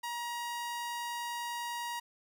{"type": "tone", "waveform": "sawtooth", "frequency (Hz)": 950, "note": "A#5", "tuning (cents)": 33, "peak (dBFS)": -32, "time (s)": [0.03, 2], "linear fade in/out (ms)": 10, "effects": []}